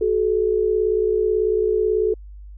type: tone pair together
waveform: sine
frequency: 373 / 431.2 Hz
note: F#4 / A4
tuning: +14 / -35 cents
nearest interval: minor third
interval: 251 cents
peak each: -21 / -18 dBFS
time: 0.01-2.14 s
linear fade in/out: 5 ms
effects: added 50 Hz sine -36 dBFS peak until 2.57 s